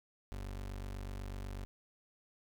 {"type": "tone", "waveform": "30% pulse", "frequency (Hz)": 48.08, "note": "G1", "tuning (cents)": -33, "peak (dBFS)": -38, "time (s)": [0.32, 1.65], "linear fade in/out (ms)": 0, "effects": []}